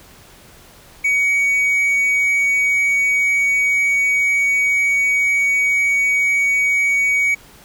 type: tone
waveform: triangle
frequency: 2251 Hz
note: C#7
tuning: 26 cents sharp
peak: -12 dBFS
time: 1.04-7.35 s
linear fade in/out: 10 ms
effects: pink hiss -45 dBFS RMS until 7.64 s